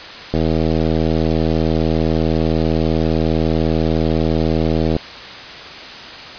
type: click train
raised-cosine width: 2 ms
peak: -4 dBFS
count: 371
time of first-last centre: 0.34-4.965 s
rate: 80 Hz
effects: white hiss -32 dBFS RMS until 6.38 s + resampled to 11025 Hz